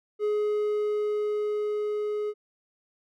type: tone with level ramp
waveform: triangle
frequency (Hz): 420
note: G#4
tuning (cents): +19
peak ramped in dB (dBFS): -21 to -25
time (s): 0.19-2.34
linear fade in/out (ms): 50
effects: none